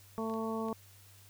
harmonic tone, 223 Hz, A3, 23 cents sharp, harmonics 1 / 2 / 3 / 4 / 5, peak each -36 / -38 / -43 / -43 / -42 dBFS, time 0.18-0.73 s, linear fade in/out 0 ms
clicks, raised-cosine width 0.2 ms, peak -36 dBFS, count 3, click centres 0.298 / 0.339 / 0.685 s
effects added 98 Hz sine -58 dBFS peak until 1.29 s + white hiss -60 dBFS RMS until 1.29 s

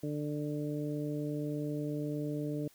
harmonic tone, 148.2 Hz, D3, 16 cents sharp, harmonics 1 / 2 / 3 / 4, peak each -37 / -36 / -41 / -44 dBFS, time 0.03-2.68 s, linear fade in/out 5 ms, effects white hiss -63 dBFS RMS until 2.74 s

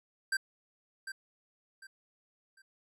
square tone with echo, 1572 Hz, G6, 4 cents sharp, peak -29 dBFS, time 0.32-0.37 s, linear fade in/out 5 ms, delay 750 ms, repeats 3, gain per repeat -10 dB, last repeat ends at 2.62 s, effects low-pass 12000 Hz 12 dB/octave

